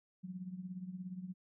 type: tone with tremolo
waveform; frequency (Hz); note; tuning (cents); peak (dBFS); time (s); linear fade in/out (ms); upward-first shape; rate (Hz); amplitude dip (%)
sine; 183.5; F#3; -14; -38; 0.23-1.34; 20; triangle; 17; 80
effects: none